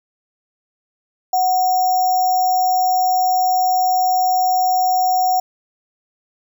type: tone with sample-and-hold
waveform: sine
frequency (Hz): 740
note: F#5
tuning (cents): 0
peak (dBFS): -13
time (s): 1.33-5.4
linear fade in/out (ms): 5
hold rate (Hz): 6300
effects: none